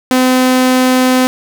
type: tone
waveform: sawtooth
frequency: 255.7 Hz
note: C4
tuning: 40 cents flat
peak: -4 dBFS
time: 0.11-1.27 s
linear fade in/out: 0 ms
effects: none